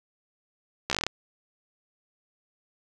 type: slowing click train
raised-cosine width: 0.2 ms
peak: -9 dBFS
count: 9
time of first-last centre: 0.9-1.066 s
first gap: 14 ms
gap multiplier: 1.11
effects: none